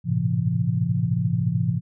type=tone cluster; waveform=sine; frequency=96.6 / 110.5 / 119.6 / 133.5 / 169.8 Hz; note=G2 / A2 / A#2 / C3 / F3; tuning=-25 / +8 / +45 / +35 / -48 cents; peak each=-33 / -25 / -30 / -25 / -24 dBFS; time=0.04-1.81 s; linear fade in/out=50 ms; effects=none

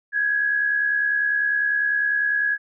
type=tone pair together; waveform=sine; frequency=1607 / 1677 Hz; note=G6 / G#6; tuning=+43 / +16 cents; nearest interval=minor second; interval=73 cents; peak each=-28 / -19 dBFS; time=0.12-2.58 s; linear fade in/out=50 ms; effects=none

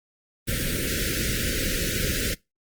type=band-stop noise; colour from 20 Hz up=pink; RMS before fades=-26 dBFS; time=0.47-2.35 s; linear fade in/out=20 ms; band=570 to 1400 Hz; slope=96 dB/octave; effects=noise-tail reverb RT60 0.2 s tail -22 dB re dry + Opus 24 kbps

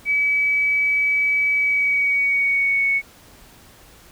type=tone with pitch glide; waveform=sine; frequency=2286 to 2215 Hz; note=D7 to C#7; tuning=-47 to -2 cents; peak=-16 dBFS; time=0.05-3.02 s; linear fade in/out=50 ms; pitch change=-55 cents; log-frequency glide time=1.54-2.91 s; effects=pink hiss -48 dBFS RMS until 4.11 s

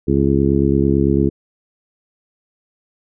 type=harmonic tone; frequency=69 Hz; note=C#2; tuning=7 cents flat; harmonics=1 / 2 / 3 / 4 / 5 / 6; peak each=-21 / -19 / -19 / -19 / -18 / -21 dBFS; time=0.07-1.3 s; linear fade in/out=20 ms; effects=none

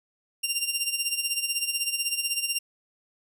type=tone with tremolo; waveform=15% pulse; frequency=2782 Hz; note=F7; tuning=7 cents flat; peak=-16 dBFS; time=0.43-2.59 s; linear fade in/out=10 ms; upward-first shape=sine; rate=16 Hz; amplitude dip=70%; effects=none

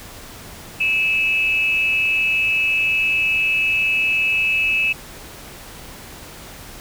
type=tone with amplitude modulation; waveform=sine; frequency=2612 Hz; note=E7; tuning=17 cents flat; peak=-13 dBFS; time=0.8-4.93 s; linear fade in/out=10 ms; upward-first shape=sine; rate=261 Hz; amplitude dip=55%; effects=pink hiss -38 dBFS RMS until 6.8 s

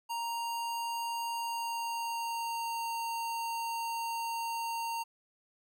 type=tone with pitch glide; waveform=square; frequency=932.3 to 921.6 Hz; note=A#5 to A#5; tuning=0 to -20 cents; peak=-34 dBFS; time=0.09-5.04 s; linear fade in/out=20 ms; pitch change=-20 cents; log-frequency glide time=1.3-2.9 s; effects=none

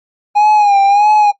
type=tone with vibrato; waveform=triangle; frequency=820 Hz; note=G#5; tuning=22 cents flat; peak=-4 dBFS; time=0.35-1.32 s; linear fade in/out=20 ms; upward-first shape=sine; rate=1.6 Hz; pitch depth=65 cents each way; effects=noise-tail reverb RT60 0.1 s tail -17 dB re dry + MP3 32 kbps

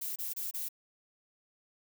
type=noise bursts; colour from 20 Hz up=violet; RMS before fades=-37 dBFS; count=4; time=0.01-0.688 s; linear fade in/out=10 ms; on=150 ms; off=26 ms; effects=none

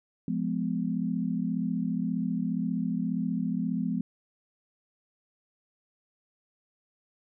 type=chord; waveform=sine; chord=F diminished; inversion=none; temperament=just; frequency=174.61 / 209.5 / 251.4 Hz; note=F3 / Ab3 / Cb4; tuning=0 / +15 / +31 cents; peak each=-31 dBFS; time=0.28-4.01 s; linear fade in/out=2 ms; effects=none

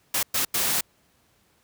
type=noise bursts at uneven times; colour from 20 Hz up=white; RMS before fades=-24 dBFS; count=3; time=0.14-0.23 / 0.34-0.45 / 0.54-0.81 s; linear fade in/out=5 ms; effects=pink hiss -64 dBFS RMS until 1.63 s + high-pass 60 Hz 12 dB/octave

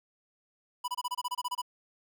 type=tone bursts; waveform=square; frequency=987 Hz; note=B5; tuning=1 cent flat; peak=-31 dBFS; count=12; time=0.84-1.618 s; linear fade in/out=10 ms; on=41 ms; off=26 ms; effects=none

